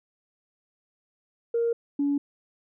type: tone pair in turn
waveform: sine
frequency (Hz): 466.2 / 284.5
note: A#4 / C#4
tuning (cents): 0 / +45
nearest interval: major sixth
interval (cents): 855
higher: first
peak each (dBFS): -21 / -21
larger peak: neither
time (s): 1.54-1.73 / 1.99-2.18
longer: neither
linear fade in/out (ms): 5
effects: tanh soft clip ceiling -17 dBFS